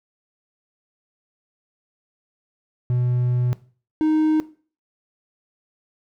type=tone pair in turn; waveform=triangle; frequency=123.47 / 311.1 Hz; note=B2 / D#4; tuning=0 / 0 cents; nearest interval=octave + major third; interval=1600 cents; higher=second; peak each=-16 / -14 dBFS; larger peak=second; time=2.9-3.53 / 4.01-4.4 s; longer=first; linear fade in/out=0 ms; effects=noise-tail reverb RT60 0.4 s tail -18 dB re dry